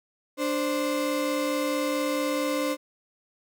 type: tone pair together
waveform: 35% pulse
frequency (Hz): 293.9 / 523.3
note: D4 / C5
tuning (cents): +1 / 0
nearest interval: minor seventh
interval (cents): 999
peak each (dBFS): -26 / -26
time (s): 0.37-2.77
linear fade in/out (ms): 50
effects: none